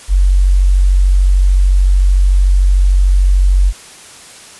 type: tone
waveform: sine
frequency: 46.75 Hz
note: F#1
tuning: 19 cents sharp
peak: -6 dBFS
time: 0.08-3.73 s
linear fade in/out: 50 ms
effects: white hiss -36 dBFS RMS until 4.59 s + resampled to 24000 Hz